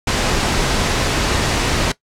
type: noise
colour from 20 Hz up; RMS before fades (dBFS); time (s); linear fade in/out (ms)
pink; -17; 0.07-1.92; 5
effects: noise-tail reverb RT60 0.1 s tail -18 dB re dry + low-pass 7000 Hz 12 dB/octave